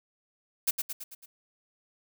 blue noise with echo, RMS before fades -25 dBFS, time 0.67-0.71 s, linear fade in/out 10 ms, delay 110 ms, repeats 5, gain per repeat -5 dB, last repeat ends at 1.26 s, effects none

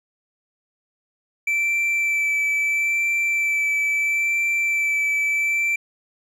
triangle tone with vibrato, 2327 Hz, D7, 17 cents flat, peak -17 dBFS, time 1.47-5.76 s, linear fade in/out 5 ms, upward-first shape sine, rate 0.75 Hz, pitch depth 14 cents each way, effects none

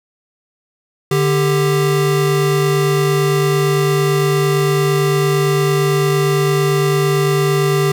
square tone pair together, 147.85 / 394.7 Hz, D3 / G4, +12 / +12 cents, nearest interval octave + perfect fourth, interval 1700 cents, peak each -16 dBFS, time 1.11-7.92 s, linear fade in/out 5 ms, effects none

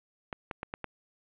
clicks, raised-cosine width 0.5 ms, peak -20 dBFS, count 5, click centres 0.328 / 0.512 / 0.631 / 0.739 / 0.843 s, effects resampled to 8000 Hz + 8-bit

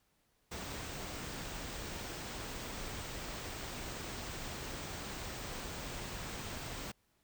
pink band-stop noise, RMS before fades -43 dBFS, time 0.51-6.92 s, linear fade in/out 10 ms, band 9100 to 14000 Hz, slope 96 dB/octave, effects pink hiss -75 dBFS RMS until 7.23 s

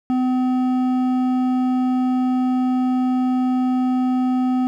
sine tone with hard clipping, 254.3 Hz, C4, 49 cents flat, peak -18 dBFS, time 0.1-4.67 s, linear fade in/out 0 ms, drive 8 dB, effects none

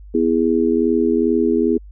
sine chord, E major, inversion second, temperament just, 247.2 / 329.6 / 412 Hz, B3 / E4 / G#4, +2 / 0 / -14 cents, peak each -18 dBFS, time 0.14-1.78 s, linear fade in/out 10 ms, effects added 50 Hz sine -36 dBFS peak until 1.91 s

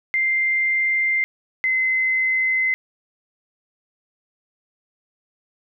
sine tone pair in turn, 2093 / 2053 Hz, C7 / C7, 0 / -33 cents, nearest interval unison, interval 33 cents, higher first, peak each -17 dBFS, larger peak neither, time 0.14-1.24 / 1.64-2.74 s, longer neither, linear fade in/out 0 ms, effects none

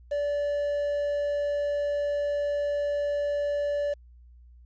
triangle tone with quantisation, 579 Hz, D5, 25 cents flat, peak -23 dBFS, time 0.11-3.94 s, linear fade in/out 10 ms, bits 8, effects added 60 Hz sine -49 dBFS peak until 4.65 s + resampled to 16000 Hz

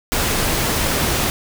pink noise, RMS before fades -19 dBFS, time 0.12-1.3 s, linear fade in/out 0 ms, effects none

